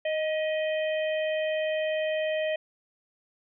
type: harmonic tone with a mistuned harmonic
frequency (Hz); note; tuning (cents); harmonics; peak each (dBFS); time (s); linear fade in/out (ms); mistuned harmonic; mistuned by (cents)
622.3; D#5; 0; 1 / 3 / 4 / 5; -26 / -36 / -38 / -40; 0.05-2.56; 5; 3; +34
effects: none